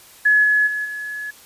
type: tone with level steps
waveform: sine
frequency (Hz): 1699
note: G#6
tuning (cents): +39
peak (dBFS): -11 / -13 / -21 / -26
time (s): 0.25-1.31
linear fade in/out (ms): 10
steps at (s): 0.43 / 0.66 / 0.84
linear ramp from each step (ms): 20
effects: white hiss -46 dBFS RMS until 1.45 s + resampled to 32000 Hz